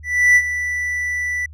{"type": "tone with ADSR envelope", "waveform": "triangle", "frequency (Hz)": 1972, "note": "B6", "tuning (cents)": -3, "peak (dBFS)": -6, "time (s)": [0.03, 1.46], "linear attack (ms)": 330, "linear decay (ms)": 55, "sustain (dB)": -12, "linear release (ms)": 5, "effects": ["added 76 Hz sine -36 dBFS peak until 1.53 s", "resampled to 32000 Hz"]}